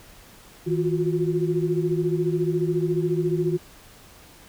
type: tone cluster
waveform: sine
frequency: 159.9 / 350.8 / 365 Hz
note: D#3 / F4 / F#4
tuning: +48 / +8 / -24 cents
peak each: -25 dBFS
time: 0.66-3.58 s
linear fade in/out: 20 ms
effects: pink hiss -49 dBFS RMS until 4.48 s